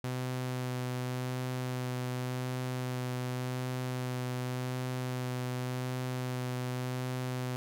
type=tone with vibrato; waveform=sawtooth; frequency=126.5 Hz; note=B2; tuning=42 cents sharp; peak=-29 dBFS; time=0.04-7.56 s; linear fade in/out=0 ms; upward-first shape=sine; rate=0.88 Hz; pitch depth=12 cents each way; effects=none